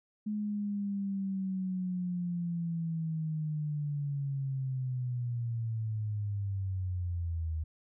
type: linear sweep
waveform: sine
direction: down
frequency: 212 to 77.9 Hz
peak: -31 dBFS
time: 0.26-7.64 s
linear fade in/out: 10 ms
effects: none